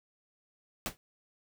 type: noise with exponential decay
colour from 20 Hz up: pink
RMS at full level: -30 dBFS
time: 0.86-0.97 s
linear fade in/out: 0 ms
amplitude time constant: 22 ms
effects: none